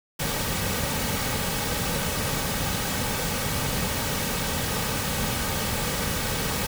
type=noise with comb filter; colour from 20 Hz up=pink; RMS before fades=-27 dBFS; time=0.19-6.67 s; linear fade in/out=10 ms; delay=2.9 ms; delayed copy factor=-0.5; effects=none